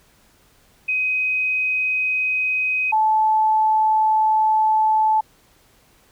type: tone pair in turn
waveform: sine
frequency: 2517 / 869.6 Hz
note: D#7 / A5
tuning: +19 / -21 cents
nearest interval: octave + tritone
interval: 1840 cents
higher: first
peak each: -18 / -14 dBFS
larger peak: second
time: 0.88-2.92 / 2.92-5.21 s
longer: second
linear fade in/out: 10 ms
effects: pink hiss -56 dBFS RMS until 6.11 s